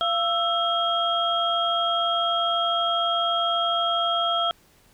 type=tone cluster; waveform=sine; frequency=686 / 1322 / 3251 Hz; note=F5 / E6 / G#7; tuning=-31 / +5 / -38 cents; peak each=-25 dBFS; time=0.01-4.51 s; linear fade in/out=0 ms; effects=pink hiss -58 dBFS RMS until 4.93 s